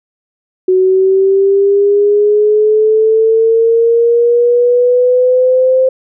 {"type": "linear sweep", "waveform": "sine", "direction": "up", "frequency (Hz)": [370, 522], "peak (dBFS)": -6, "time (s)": [0.68, 5.89], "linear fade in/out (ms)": 5, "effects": []}